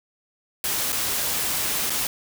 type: noise with dropouts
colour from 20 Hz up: white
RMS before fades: -25 dBFS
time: 0.64-2.07 s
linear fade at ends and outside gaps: 1 ms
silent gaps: 0.921-0.927 / 1.897-1.903 s
effects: none